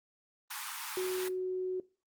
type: high-pass noise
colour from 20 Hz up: pink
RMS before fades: -40 dBFS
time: 0.5-1.29 s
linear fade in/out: 10 ms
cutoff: 830 Hz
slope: 96 dB/octave
type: tone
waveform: sine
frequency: 370 Hz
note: F#4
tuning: in tune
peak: -31 dBFS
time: 0.97-1.8 s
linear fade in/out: 2 ms
effects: noise-tail reverb RT60 0.3 s tail -20 dB re dry + Opus 24 kbps